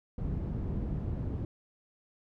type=low-pass noise; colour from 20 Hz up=white; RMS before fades=-34 dBFS; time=0.18-1.45 s; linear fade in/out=2 ms; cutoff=150 Hz; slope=12 dB/octave; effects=none